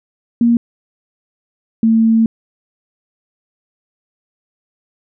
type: tone pair in turn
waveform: sine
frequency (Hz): 235.2 / 224.8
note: A#3 / A3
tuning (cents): +16 / +37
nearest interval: minor second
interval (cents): 79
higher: first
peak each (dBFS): -8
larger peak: neither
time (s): 0.41-0.57 / 1.83-2.26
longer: second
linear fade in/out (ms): 2
effects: none